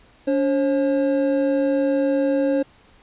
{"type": "tone pair together", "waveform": "triangle", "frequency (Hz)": [285, 538], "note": ["C#4", "C5"], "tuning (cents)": [48, 48], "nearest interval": "major seventh", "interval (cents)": 1100, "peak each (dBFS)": -18, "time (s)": [0.27, 2.63], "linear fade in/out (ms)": 10, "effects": ["pink hiss -53 dBFS RMS until 3.02 s", "resampled to 8000 Hz"]}